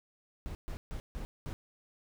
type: noise bursts at uneven times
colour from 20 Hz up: brown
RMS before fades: -39 dBFS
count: 5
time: 0.46-0.55 / 0.68-0.77 / 0.91-1 / 1.15-1.25 / 1.46-1.53 s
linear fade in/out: 0 ms
effects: none

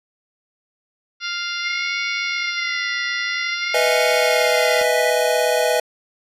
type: harmonic tone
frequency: 698.5 Hz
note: F5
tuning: in tune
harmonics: 2 / 3 / 4 / 5 / 6 / 7 / 8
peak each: -28 / -30 / -31 / -32 / -33 / -33 / -34 dBFS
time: 1.2-4.85 s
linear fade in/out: 50 ms
type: tone with vibrato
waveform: sine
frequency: 2083 Hz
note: C7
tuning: 8 cents flat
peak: -24 dBFS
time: 1.59-5.11 s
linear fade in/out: 10 ms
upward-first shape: sine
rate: 0.51 Hz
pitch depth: 100 cents each way
type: chord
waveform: square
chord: E major seventh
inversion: second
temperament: equal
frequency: 493.9 / 622.3 / 659.3 / 830.6 Hz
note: B4 / D#5 / E5 / G#5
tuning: 0 / 0 / 0 / 0 cents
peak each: -21 / -21 / -24 / -25 dBFS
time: 3.74-5.8 s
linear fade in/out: 5 ms
type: click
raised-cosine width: 1 ms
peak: -20 dBFS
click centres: 4.814 s
effects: resampled to 32000 Hz

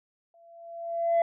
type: tone with exponential growth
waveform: sine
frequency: 676 Hz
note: E5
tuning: 43 cents sharp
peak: -16 dBFS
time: 0.34-1.22 s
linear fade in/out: 2 ms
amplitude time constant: 190 ms
effects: tanh soft clip ceiling -18 dBFS

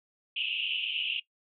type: band-pass noise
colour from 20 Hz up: white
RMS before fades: -32 dBFS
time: 0.36-1.2 s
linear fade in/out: 5 ms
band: 2600 to 3100 Hz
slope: 96 dB/octave
effects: noise-tail reverb RT60 0.1 s tail -19 dB re dry

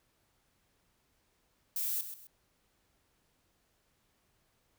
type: noise with echo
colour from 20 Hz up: violet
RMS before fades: -34 dBFS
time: 1.76-2.01 s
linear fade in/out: 2 ms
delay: 130 ms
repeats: 2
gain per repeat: -10 dB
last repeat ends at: 2.27 s
effects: pink hiss -74 dBFS RMS until 4.78 s

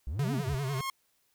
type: exponential two-way sweep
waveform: triangle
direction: up then down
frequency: 57.9 to 296.1 to 57.9 Hz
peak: -30 dBFS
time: 0.07-0.55 s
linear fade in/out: 0 ms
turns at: 0.34 s
type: tone with vibrato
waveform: square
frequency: 136.2 Hz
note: C#3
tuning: 30 cents flat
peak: -31 dBFS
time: 0.19-0.81 s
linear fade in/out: 2 ms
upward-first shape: sine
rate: 10 Hz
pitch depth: 110 cents each way
type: tone with exponential growth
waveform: sawtooth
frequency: 1076 Hz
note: C6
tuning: 48 cents sharp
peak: -27 dBFS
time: 0.34-0.9 s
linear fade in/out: 2 ms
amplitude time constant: 120 ms
effects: white hiss -72 dBFS RMS until 1.34 s

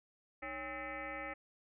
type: tone with frequency modulation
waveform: sine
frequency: 1300 Hz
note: E6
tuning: 24 cents flat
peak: -40 dBFS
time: 0.42-1.34 s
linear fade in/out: 10 ms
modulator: 248 Hz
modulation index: 4
effects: none

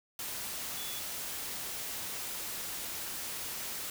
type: tone in noise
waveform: sine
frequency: 3430 Hz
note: A7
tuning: 45 cents flat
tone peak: -44 dBFS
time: 0.77-0.99 s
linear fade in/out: 2 ms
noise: white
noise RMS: -39 dBFS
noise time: 0.19-3.9 s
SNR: -8 dB
effects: none

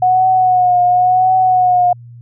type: tone with vibrato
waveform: sine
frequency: 732 Hz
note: F#5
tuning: 19 cents flat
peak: -8 dBFS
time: 0.02-1.93 s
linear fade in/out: 5 ms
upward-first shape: triangle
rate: 0.94 Hz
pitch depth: 46 cents each way
effects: added 119 Hz sine -33 dBFS peak until 2.21 s

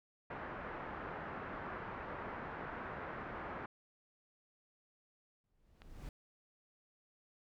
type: low-pass noise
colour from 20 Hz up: white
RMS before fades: -45 dBFS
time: 0.3-3.66 s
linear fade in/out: 5 ms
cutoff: 1600 Hz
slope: 24 dB/octave
type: noise with exponential growth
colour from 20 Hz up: brown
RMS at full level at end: -43 dBFS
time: 5.44-6.09 s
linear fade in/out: 1 ms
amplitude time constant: 140 ms
type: click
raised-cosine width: 0.3 ms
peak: -38 dBFS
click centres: 5.819 s
effects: none

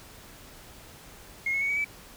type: tone with pitch steps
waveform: sine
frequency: 2150 / 2188 / 2226 / 2265 / 2304 Hz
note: C7 / C#7 / C#7 / C#7 / D7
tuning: +47 / -23 / +7 / +37 / -34 cents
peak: -24 dBFS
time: 1.46-1.845 s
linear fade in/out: 5 ms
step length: 77 ms
effects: tanh soft clip ceiling -20 dBFS + pink hiss -49 dBFS RMS until 2.16 s

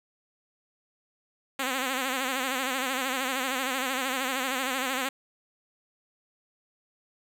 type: tone with vibrato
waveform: 5% pulse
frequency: 261.6 Hz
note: C4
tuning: in tune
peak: -16 dBFS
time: 1.59-5.09 s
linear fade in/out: 5 ms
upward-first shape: sine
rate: 13 Hz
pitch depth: 84 cents each way
effects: none

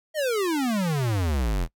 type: exponential sweep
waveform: square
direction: down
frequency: 645 to 39.24 Hz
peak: -23 dBFS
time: 0.14-1.68 s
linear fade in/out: 50 ms
effects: noise-tail reverb RT60 0.1 s tail -22 dB re dry

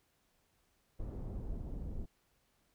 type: noise with low-pass filter sweep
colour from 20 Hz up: brown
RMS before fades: -41 dBFS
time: 0.99-2.06 s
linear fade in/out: 10 ms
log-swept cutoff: 670 to 410 Hz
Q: 0.71
effects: pink hiss -75 dBFS RMS until 2.74 s

